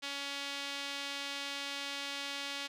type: tone with band-pass filter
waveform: sawtooth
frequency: 280.7 Hz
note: C#4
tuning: 22 cents sharp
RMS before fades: -40 dBFS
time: 0.02-2.68 s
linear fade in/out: 20 ms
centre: 3500 Hz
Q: 1.4
effects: none